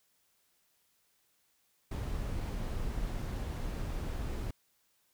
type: noise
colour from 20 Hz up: brown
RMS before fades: -36 dBFS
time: 1.91-4.51 s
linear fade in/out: 5 ms
effects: white hiss -73 dBFS RMS until 5.13 s